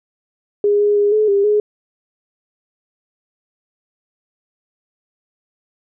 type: tone with pitch steps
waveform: sine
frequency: 410.7 / 413.3 / 409.9 / 428.5 / 400 / 419.1 Hz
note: G#4 / G#4 / G#4 / A4 / G4 / G#4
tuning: -19 / -8 / -23 / -46 / +35 / +16 cents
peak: -11 dBFS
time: 0.64-1.6 s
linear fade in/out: 2 ms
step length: 160 ms
effects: none